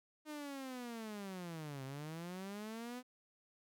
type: linear two-way sweep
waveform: sawtooth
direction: down then up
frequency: 308.5 to 130.81 to 254 Hz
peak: -40 dBFS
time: 0.25-3.03 s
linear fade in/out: 50 ms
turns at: 1.84 s
effects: none